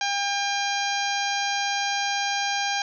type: harmonic tone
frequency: 802 Hz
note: G5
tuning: 39 cents sharp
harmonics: 1 / 2 / 3 / 4 / 5 / 6 / 7 / 8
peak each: -27 / -30 / -32 / -33 / -34 / -35 / -35 / -36 dBFS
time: 0.01-2.82 s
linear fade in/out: 2 ms
effects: none